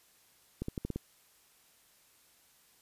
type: clicks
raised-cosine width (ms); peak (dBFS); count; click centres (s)
3; -22; 6; 0.62 / 0.684 / 0.778 / 0.85 / 0.903 / 0.96
effects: white hiss -65 dBFS RMS until 2.81 s + resampled to 32000 Hz